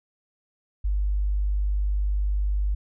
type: tone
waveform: sine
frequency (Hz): 50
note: G1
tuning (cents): +35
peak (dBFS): -21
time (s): 0.84-2.75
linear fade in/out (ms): 10
effects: none